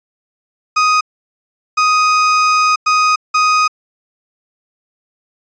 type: tone bursts at uneven times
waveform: 35% pulse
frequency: 1249 Hz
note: D#6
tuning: 6 cents sharp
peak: -8 dBFS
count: 4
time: 0.76-1.01 / 1.77-2.76 / 2.86-3.16 / 3.34-3.68 s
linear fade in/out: 10 ms
effects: resampled to 16000 Hz